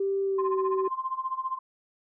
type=tone with pitch glide; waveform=sine; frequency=392 to 381.7 Hz; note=G4 to G4; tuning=0 to -46 cents; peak=-24 dBFS; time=0-0.88 s; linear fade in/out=5 ms; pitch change=-46 cents; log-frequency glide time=0.23-0.51 s
type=tone with tremolo; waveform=sine; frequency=1046.5 Hz; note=C6; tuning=in tune; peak=-25 dBFS; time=0.38-1.59 s; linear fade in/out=10 ms; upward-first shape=sine; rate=15 Hz; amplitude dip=85%
effects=tanh soft clip ceiling -15 dBFS